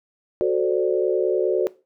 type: chord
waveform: sine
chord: D dominant seventh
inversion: first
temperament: equal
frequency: 370 / 440 / 523.3 / 587.3 Hz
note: F#4 / A4 / C5 / D5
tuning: 0 / 0 / 0 / 0 cents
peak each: -20 / -23 / -26 / -26 dBFS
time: 0.41-1.67 s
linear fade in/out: 0 ms
effects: noise-tail reverb RT60 0.3 s tail -19 dB re dry